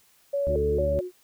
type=tone with vibrato; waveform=sine; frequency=495.8 Hz; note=B4; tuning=7 cents sharp; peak=-23 dBFS; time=0.33-1.01 s; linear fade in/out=10 ms; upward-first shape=square; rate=2.2 Hz; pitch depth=220 cents each way
type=tone with tremolo; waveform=sine; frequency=362.4 Hz; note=F#4; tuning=36 cents flat; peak=-30 dBFS; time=0.46-1.12 s; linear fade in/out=50 ms; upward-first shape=sine; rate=4 Hz; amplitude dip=70%
type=harmonic tone; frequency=73.42 Hz; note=D2; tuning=in tune; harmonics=1 / 2 / 3 / 4 / 5 / 6 / 8; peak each=-28 / -34 / -38 / -40 / -42 / -44 / -46 dBFS; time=0.47-0.99 s; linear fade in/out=0 ms
effects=white hiss -61 dBFS RMS until 1.23 s